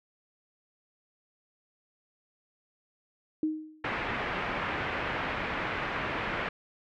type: tone with exponential decay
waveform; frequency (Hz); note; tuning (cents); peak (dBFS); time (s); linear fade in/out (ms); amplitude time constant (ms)
sine; 311.3; D#4; +1; -23; 3.43-3.89; 2; 98
type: low-pass noise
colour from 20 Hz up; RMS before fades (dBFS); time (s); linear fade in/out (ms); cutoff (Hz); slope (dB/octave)
white; -33; 3.84-6.49; 5; 2300; 24
effects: none